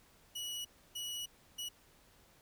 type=tone bursts at uneven times; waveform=sawtooth; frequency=2928 Hz; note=F#7; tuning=19 cents flat; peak=-36 dBFS; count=3; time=0.35-0.65 / 0.95-1.26 / 1.58-1.69 s; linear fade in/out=10 ms; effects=pink hiss -65 dBFS RMS until 2.41 s